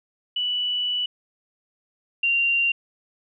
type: tone pair in turn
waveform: sine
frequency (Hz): 2960 / 2770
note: F#7 / F7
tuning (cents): 0 / -15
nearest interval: minor second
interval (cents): 115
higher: first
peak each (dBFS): -22 / -18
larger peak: second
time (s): 0.36-1.06 / 2.23-2.72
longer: first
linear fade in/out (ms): 5
effects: none